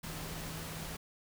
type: tone in noise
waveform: sine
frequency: 160.4 Hz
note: E3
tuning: 47 cents flat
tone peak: -45 dBFS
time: 0.03-0.97 s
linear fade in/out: 10 ms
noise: pink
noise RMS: -43 dBFS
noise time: 0.03-0.97 s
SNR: -5 dB
effects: none